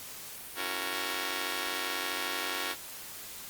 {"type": "chord", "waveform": "5% pulse", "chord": "F# dominant seventh", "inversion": "second", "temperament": "just", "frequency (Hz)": [277.5, 333, 370, 462.5], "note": ["C#4", "E4", "F#4", "A#4"], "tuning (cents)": [2, 18, 0, -14], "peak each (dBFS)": [-29, -29, -27, -27], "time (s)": [0.55, 2.76], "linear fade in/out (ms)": 50, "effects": ["white hiss -44 dBFS RMS until 3.49 s", "Opus 48 kbps"]}